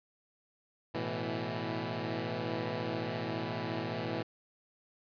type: chord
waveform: 10% pulse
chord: A suspended second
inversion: none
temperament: equal with one note detuned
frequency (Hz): 109.05 / 123.47 / 164.81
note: A2 / B2 / E3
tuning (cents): -15 / 0 / 0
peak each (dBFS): -30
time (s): 0.94-4.23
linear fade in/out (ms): 10
effects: resampled to 11025 Hz